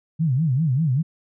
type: tone with vibrato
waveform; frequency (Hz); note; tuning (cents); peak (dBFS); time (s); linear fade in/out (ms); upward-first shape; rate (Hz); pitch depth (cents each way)
sine; 143.7; D3; -37; -17; 0.19-1.03; 20; sine; 5.1; 260
effects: none